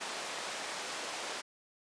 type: band-pass noise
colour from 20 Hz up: pink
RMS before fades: -40 dBFS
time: 0-1.42 s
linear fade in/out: 20 ms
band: 520 to 8300 Hz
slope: 12 dB/octave
effects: resampled to 22050 Hz